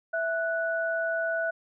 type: tone pair together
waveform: sine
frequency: 659.3 / 1478.4 Hz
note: E5 / F#6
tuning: 0 / -2 cents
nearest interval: octave + major second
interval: 1398 cents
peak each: -28 / -29 dBFS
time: 0.13-1.51 s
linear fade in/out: 10 ms
effects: none